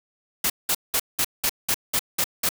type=noise bursts; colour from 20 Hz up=white; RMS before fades=-22 dBFS; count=9; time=0.44-2.491 s; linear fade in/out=5 ms; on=59 ms; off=190 ms; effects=none